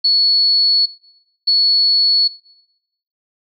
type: tone bursts at uneven times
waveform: sine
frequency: 4400 Hz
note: C#8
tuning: 14 cents flat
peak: -10 dBFS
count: 2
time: 0.04-0.86 / 1.47-2.28 s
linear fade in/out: 10 ms
effects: noise-tail reverb RT60 0.9 s tail -21 dB re dry